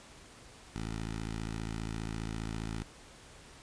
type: tone with notch filter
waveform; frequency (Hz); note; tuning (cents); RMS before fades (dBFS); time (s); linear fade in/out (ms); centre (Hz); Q
10% pulse; 54.9; A1; -3; -38; 0.76-2.83; 0; 580; 1.1
effects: pink hiss -54 dBFS RMS until 3.62 s + resampled to 22050 Hz